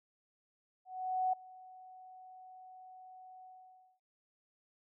sine tone with ADSR envelope, 744 Hz, F#5, 9 cents sharp, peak -28 dBFS, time 0.85-4 s, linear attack 480 ms, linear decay 6 ms, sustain -23 dB, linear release 560 ms, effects none

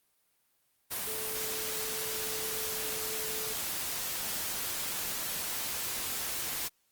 sine tone in noise, 436.9 Hz, A4, 12 cents flat, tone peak -42 dBFS, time 1.06-3.54 s, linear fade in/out 20 ms, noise white, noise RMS -35 dBFS, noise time 0.9-6.69 s, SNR -10 dB, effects white hiss -73 dBFS RMS until 6.91 s + Opus 32 kbps

